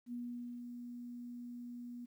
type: tone with ADSR envelope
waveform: sine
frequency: 241.7 Hz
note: B3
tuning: 37 cents flat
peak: -39 dBFS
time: 0.06-2.06 s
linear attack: 65 ms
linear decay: 490 ms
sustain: -5 dB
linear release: 15 ms
effects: 12-bit